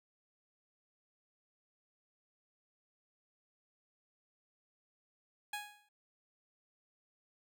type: tone with exponential decay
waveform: 15% pulse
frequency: 830.6 Hz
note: G#5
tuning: in tune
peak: -30 dBFS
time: 5.53-5.89 s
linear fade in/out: 5 ms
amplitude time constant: 78 ms
effects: none